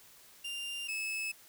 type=tone pair in turn; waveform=40% pulse; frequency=2794 / 2598 Hz; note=F7 / E7; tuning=0 / -26 cents; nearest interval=minor second; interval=126 cents; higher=first; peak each=-36 / -33 dBFS; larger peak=second; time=0.44-0.88 / 0.88-1.32 s; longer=neither; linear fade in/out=10 ms; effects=white hiss -58 dBFS RMS until 1.48 s